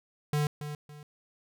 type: tone with echo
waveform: square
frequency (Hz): 148.3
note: D3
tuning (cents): +17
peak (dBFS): -26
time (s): 0.33-0.47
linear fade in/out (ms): 2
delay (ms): 280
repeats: 2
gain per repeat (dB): -10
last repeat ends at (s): 1.03
effects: none